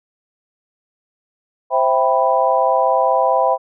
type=chord; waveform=sine; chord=C major seventh; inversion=none; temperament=equal; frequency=523.3 / 659.3 / 784 / 987.8 Hz; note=C5 / E5 / G5 / B5; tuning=0 / 0 / 0 / 0 cents; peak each=-18 dBFS; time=1.7-3.58 s; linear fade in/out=50 ms; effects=none